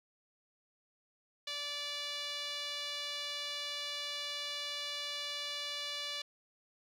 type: tone with band-pass filter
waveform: sawtooth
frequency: 581 Hz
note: D5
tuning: 19 cents flat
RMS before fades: -40 dBFS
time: 1.47-6.22 s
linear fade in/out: 5 ms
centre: 3700 Hz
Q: 2.7
effects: none